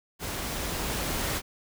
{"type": "noise with level ramp", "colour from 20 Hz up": "pink", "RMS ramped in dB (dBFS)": [-34, -29], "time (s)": [0.19, 1.42], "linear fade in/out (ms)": 50, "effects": []}